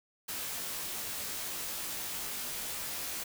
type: noise with comb filter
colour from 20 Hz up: white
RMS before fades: -38 dBFS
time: 0.28-3.24 s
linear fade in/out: 10 ms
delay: 18 ms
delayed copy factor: -1
effects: none